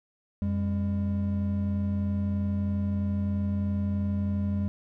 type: tone pair together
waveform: triangle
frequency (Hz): 89.7 / 201.6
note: F2 / G3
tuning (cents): +47 / +49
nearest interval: octave + major second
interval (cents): 1402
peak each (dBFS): -26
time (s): 0.42-4.68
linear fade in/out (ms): 0
effects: none